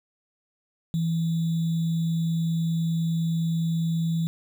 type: tone with sample-and-hold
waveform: sine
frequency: 164.81 Hz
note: E3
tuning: in tune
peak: -22 dBFS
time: 0.94-4.27 s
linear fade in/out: 0 ms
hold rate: 3675 Hz
effects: none